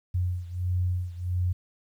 sine beating tone pair, 89.5 / 91 Hz, F2 / F#2, +43 / -28 cents, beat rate 1.5 Hz, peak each -27 / -30 dBFS, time 0.14-1.53 s, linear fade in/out 10 ms, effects 10-bit

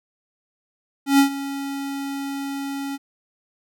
square tone with ADSR envelope, 277.2 Hz, C#4, in tune, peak -11 dBFS, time 1.06-2.98 s, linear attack 130 ms, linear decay 100 ms, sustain -16 dB, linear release 33 ms, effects none

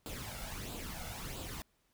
pink noise with flanger, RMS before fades -43 dBFS, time 0.06-1.62 s, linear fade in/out 0 ms, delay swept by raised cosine 0.25 to 1.45 ms, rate 1.5 Hz, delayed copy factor +0.6, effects pink hiss -75 dBFS RMS until 1.93 s

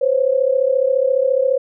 sine tone pair together, 510 / 544.5 Hz, C5 / C#5, -44 / -31 cents, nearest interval minor second, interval 113 cents, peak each -16 dBFS, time 0.01-1.58 s, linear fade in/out 10 ms, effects none

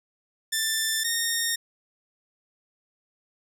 10% pulse tone pair in turn, 1773 / 1844.5 Hz, A6 / A#6, +13 / -19 cents, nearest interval minor second, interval 68 cents, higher second, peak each -15 dBFS, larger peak neither, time 0.52-1.04 / 1.04-1.56 s, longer neither, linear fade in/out 10 ms, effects none

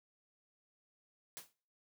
white noise with exponential decay, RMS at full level -44 dBFS, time 1.37-1.53 s, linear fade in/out 0 ms, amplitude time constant 34 ms, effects noise-tail reverb RT60 0.5 s tail -24 dB re dry + high-pass 100 Hz 12 dB/octave

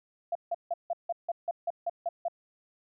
sine tone bursts, 684 Hz, F5, 36 cents flat, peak -27 dBFS, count 11, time 0.32-2.283 s, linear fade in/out 5 ms, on 33 ms, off 160 ms, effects none

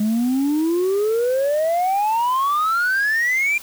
sine exponential sweep, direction up, 207.1 to 2409 Hz, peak -14 dBFS, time 0-3.58 s, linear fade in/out 5 ms, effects tanh soft clip ceiling -15 dBFS + white hiss -39 dBFS RMS until 3.62 s

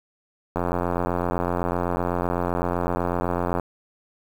click train, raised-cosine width 1 ms, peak -10 dBFS, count 268, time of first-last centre 0.56-3.598 s, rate 87.9 Hz, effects 7-bit

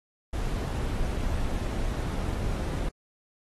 brown noise, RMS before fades -29 dBFS, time 0.33-2.89 s, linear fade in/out 5 ms, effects AAC 32 kbps

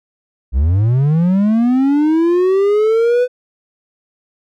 triangle linear sweep, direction up, 57.8 to 503 Hz, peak -8 dBFS, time 0.52-3.28 s, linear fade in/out 50 ms, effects none

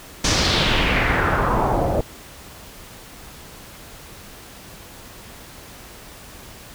pink noise with low-pass filter sweep, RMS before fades -19 dBFS, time 0.24-2.01 s, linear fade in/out 5 ms, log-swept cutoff 6300 to 550 Hz, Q 2.5, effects pink hiss -41 dBFS RMS until 6.74 s

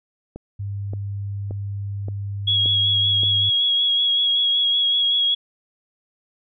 click train, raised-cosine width 2 ms, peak -20 dBFS, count 6, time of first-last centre 0.36-3.234 s, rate 1.74 Hz
sine tone, 100 Hz, G2, 35 cents sharp, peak -25 dBFS, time 0.59-3.5 s, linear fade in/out 10 ms
sine tone with vibrato, 3322 Hz, G#7, in tune, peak -16 dBFS, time 2.47-5.35 s, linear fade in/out 10 ms, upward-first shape sine, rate 5.3 Hz, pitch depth 21 cents each way
effects none

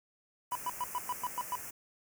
white band-stop noise, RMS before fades -44 dBFS, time 0.51-1.71 s, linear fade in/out 10 ms, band 2600 to 5600 Hz, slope 48 dB/octave
triangle tone bursts, 987.8 Hz, B5, in tune, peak -29 dBFS, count 8, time 0.52-1.554 s, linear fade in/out 0 ms, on 33 ms, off 110 ms
effects none

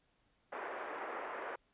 pink band-pass noise, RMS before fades -43 dBFS, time 0.52-1.56 s, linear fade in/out 10 ms, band 410 to 1900 Hz, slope 24 dB/octave, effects pink hiss -75 dBFS RMS until 1.73 s + resampled to 8000 Hz

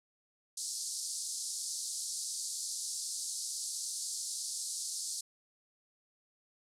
white band-pass noise, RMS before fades -39 dBFS, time 0.57-5.21 s, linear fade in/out 5 ms, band 4300 to 9900 Hz, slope 48 dB/octave, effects none

